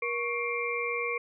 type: tone cluster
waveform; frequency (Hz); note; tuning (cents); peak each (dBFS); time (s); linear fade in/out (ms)
sine; 475.5 / 1110 / 2126 / 2354; A#4 / C#6 / C7 / D7; +34 / +2 / +27 / +3; -33 / -36 / -35 / -33; 0.02-1.18; 5
effects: none